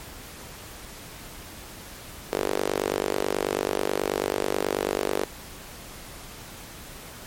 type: tone with high-pass filter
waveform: sawtooth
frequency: 49.23 Hz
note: G1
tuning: 8 cents sharp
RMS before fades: -27 dBFS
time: 2.32-5.25 s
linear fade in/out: 0 ms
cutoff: 420 Hz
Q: 2.6
effects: pink hiss -42 dBFS RMS until 7.26 s + MP3 64 kbps